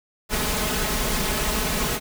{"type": "noise with comb filter", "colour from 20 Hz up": "pink", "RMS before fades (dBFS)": -24, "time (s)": [0.29, 2], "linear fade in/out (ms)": 50, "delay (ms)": 4.7, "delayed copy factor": 0.65, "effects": []}